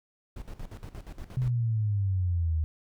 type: noise with tremolo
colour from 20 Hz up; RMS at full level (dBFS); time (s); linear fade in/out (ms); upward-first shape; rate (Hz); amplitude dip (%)
brown; -39; 0.36-1.5; 5; square; 8.5; 75
type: exponential sweep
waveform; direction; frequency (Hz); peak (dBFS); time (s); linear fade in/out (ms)
sine; down; 129 to 77; -24; 1.37-2.64; 0
effects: none